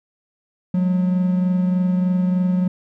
triangle tone pair together, 181.4 / 204.7 Hz, F#3 / G#3, -34 / -25 cents, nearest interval major second, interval 209 cents, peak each -14 / -26 dBFS, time 0.74-2.68 s, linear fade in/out 5 ms, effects none

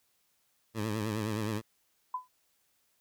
15% pulse tone with vibrato, 107.8 Hz, A2, 35 cents flat, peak -25 dBFS, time 0.74-1.62 s, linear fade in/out 50 ms, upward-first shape triangle, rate 9.6 Hz, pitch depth 99 cents each way
sine tone with exponential decay, 1007 Hz, B5, 33 cents sharp, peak -28 dBFS, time 2.14-2.28 s, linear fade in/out 5 ms, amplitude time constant 29 ms
effects white hiss -73 dBFS RMS until 3 s

